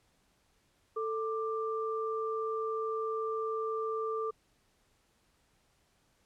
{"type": "tone pair together", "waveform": "sine", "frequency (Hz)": [443, 1182.7], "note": ["A4", "D6"], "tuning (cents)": [12, 12], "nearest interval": "octave + perfect fourth", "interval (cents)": 1700, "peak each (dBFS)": [-33, -36], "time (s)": [0.96, 4.31], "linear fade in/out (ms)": 10, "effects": ["pink hiss -71 dBFS RMS until 6.25 s", "low-pass 11000 Hz 12 dB/octave"]}